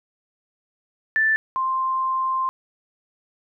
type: tone pair in turn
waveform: sine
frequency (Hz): 1763 / 1048.3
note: A6 / C6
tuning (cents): +3 / +3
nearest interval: major sixth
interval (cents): 900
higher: first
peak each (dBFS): -16 / -20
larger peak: first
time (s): 1.16-1.36 / 1.56-2.49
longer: second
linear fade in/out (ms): 0
effects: none